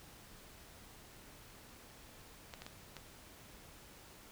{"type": "clicks", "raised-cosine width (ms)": 0.2, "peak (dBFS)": -29, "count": 4, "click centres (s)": [2.538, 2.62, 2.665, 2.967], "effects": ["pink hiss -57 dBFS RMS until 4.31 s"]}